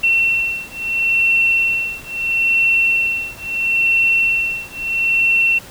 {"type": "beating tone pair", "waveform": "sine", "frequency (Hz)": [2709, 2709.75], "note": ["E7", "E7"], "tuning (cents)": [47, 47], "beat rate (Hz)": 0.75, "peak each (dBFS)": -17, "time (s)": [0.03, 5.59], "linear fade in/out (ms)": 10, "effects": ["pink hiss -38 dBFS RMS until 5.7 s"]}